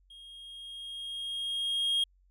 triangle tone with level ramp, 3253 Hz, G#7, 37 cents flat, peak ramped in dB -47 to -23 dBFS, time 0.1-2.04 s, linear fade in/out 5 ms, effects added 46 Hz sine -62 dBFS peak until 2.3 s

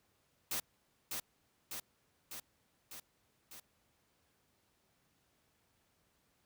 white noise with echo, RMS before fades -37 dBFS, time 0.51-0.6 s, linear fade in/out 5 ms, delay 600 ms, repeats 5, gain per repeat -3 dB, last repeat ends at 3.6 s, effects pink hiss -75 dBFS RMS until 6.45 s + high-pass 60 Hz 12 dB/octave

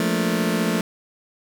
sawtooth chord, Bb major seventh, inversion second, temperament just, 174.81 / 218.5 / 233.1 / 291.4 Hz, F3 / A3 / Bb3 / D4, +2 / -12 / 0 / -13 cents, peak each -20 / -19 / -23 / -25 dBFS, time 0-0.81 s, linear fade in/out 2 ms, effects none

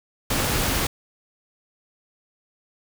pink noise, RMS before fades -23 dBFS, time 0.3-0.87 s, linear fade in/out 5 ms, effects none

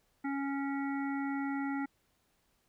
harmonic tone, 277.2 Hz, C#4, in tune, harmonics 1 / 3 / 5 / 7 / 8, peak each -33 / -41 / -44 / -45 / -51 dBFS, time 0.24-1.86 s, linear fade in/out 10 ms, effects pink hiss -74 dBFS RMS until 2.68 s

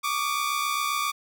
sawtooth tone pair together, 1135.5 / 1203 Hz, C#6 / D6, +41 / +41 cents, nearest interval minor second, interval 100 cents, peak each -24 dBFS, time 0.03-1.12 s, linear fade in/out 20 ms, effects none

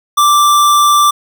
square tone, 1174.7 Hz, D6, in tune, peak -7 dBFS, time 0.17-1.11 s, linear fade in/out 10 ms, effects none

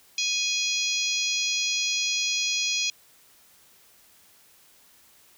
harmonic tone, 830 Hz, G#5, 1 cent flat, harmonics 3 / 4 / 5 / 6 / 7 / 8, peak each -29 / -30 / -31 / -32 / -32 / -33 dBFS, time 0.18-2.9 s, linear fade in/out 2 ms, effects white hiss -57 dBFS RMS until 5.37 s

